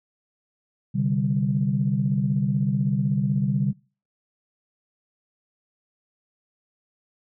sine chord, C suspended second, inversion none, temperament equal, 130.81 / 146.83 / 196 Hz, C3 / D3 / G3, 0 / 0 / 0 cents, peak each -24 dBFS, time 0.94-3.73 s, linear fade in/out 20 ms, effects noise-tail reverb RT60 0.4 s tail -26 dB re dry + tanh soft clip ceiling -10 dBFS

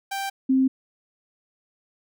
sawtooth / sine tone pair in turn, 785 / 263.3 Hz, G5 / C4, +2 / +11 cents, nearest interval octave + perfect fifth, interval 1891 cents, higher first, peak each -23 / -16 dBFS, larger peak second, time 0.11-0.3 / 0.49-0.68 s, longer neither, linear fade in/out 10 ms, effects none

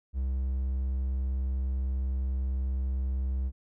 triangle tone, 65.4 Hz, C2, in tune, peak -25 dBFS, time 0.13-3.52 s, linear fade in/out 50 ms, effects none

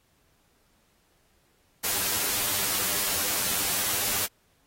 white noise with comb filter, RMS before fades -27 dBFS, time 1.83-4.27 s, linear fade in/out 20 ms, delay 10 ms, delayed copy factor +0.75, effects pink hiss -67 dBFS RMS until 4.66 s + AAC 48 kbps

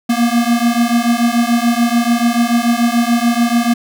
square beating tone pair, 233.1 / 240 Hz, A#3 / B3, 0 / -49 cents, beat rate 6.9 Hz, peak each -15 dBFS, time 0.09-3.74 s, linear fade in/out 10 ms, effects none

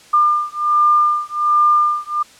sine beating tone pair, 1200 / 1201.3 Hz, D6 / D6, +37 / +39 cents, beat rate 1.3 Hz, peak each -15 dBFS, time 0.13-2.23 s, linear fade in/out 10 ms, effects white hiss -45 dBFS RMS until 2.39 s + low-pass 8000 Hz 12 dB/octave

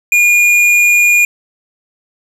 triangle tone with tanh clipping, 2430 Hz, D#7, 42 cents flat, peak -8 dBFS, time 0.12-1.25 s, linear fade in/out 2 ms, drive 15 dB, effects none

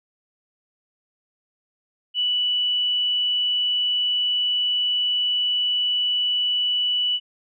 sine tone, 2960 Hz, F#7, in tune, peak -19 dBFS, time 2.14-7.2 s, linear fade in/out 50 ms, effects none

